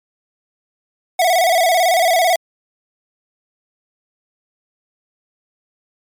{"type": "tone with vibrato", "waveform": "square", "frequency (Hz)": 698.5, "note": "F5", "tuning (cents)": 0, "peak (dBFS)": -12, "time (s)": [1.19, 2.36], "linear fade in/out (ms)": 5, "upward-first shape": "square", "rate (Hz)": 18, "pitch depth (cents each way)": 89, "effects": ["MP3 96 kbps"]}